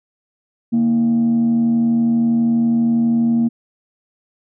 sine tone with frequency modulation, 232.3 Hz, A#3, 6 cents flat, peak -11 dBFS, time 0.72-3.49 s, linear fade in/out 20 ms, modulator 87.7 Hz, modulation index 0.26, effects tanh soft clip ceiling -10 dBFS

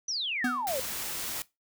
sine exponential sweep, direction down, 6110 to 495.7 Hz, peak -29 dBFS, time 0.08-0.8 s, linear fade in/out 5 ms
square tone with exponential decay, 249.1 Hz, B3, 15 cents sharp, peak -25 dBFS, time 0.44-0.72 s, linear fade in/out 5 ms, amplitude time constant 60 ms
white noise, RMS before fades -35 dBFS, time 0.67-1.42 s, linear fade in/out 0 ms
effects noise-tail reverb RT60 0.2 s tail -19 dB re dry

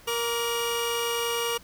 sawtooth tone cluster, 469.1 / 1160 / 2865 Hz, A#4 / D6 / F7, +11 / -22 / +44 cents, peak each -24 / -30 / -28 dBFS, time 0.07-1.58 s, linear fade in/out 10 ms, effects pink hiss -52 dBFS RMS until 1.63 s

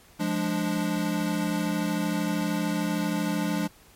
square chord, D diminished, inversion first, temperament equal, 174.61 / 207.7 / 293.7 Hz, F3 / Ab3 / D4, 0 / 0 / 0 cents, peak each -30 dBFS, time 0.19-3.68 s, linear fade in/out 20 ms, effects pink hiss -55 dBFS RMS until 3.95 s + MP3 64 kbps

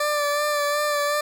20% pulse tone with vibrato, 587.3 Hz, D5, in tune, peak -16 dBFS, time 0-1.21 s, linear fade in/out 5 ms, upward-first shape sine, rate 2.7 Hz, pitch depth 25 cents each way, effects none

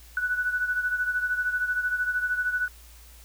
sine beating tone pair, 1480 / 1493 Hz, F#6 / F#6, 0 / +15 cents, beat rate 13 Hz, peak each -25 / -31 dBFS, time 0.17-2.68 s, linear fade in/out 2 ms, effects added 58 Hz sine -48 dBFS peak until 3.24 s + white hiss -53 dBFS RMS until 3.24 s

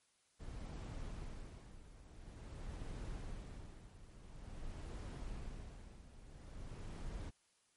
brown noise with tremolo, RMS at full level -45 dBFS, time 0.39-7.31 s, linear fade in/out 20 ms, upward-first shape sine, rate 0.48 Hz, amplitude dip 75%, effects white hiss -75 dBFS RMS until 7.76 s + MP3 48 kbps

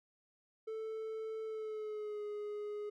triangle tone with pitch glide, 440.8 to 417 Hz, A4 to G#4, +3 to +7 cents, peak -37 dBFS, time 0.67-2.9 s, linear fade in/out 10 ms, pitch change -96 cents, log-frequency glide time 1.44-2.23 s, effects none

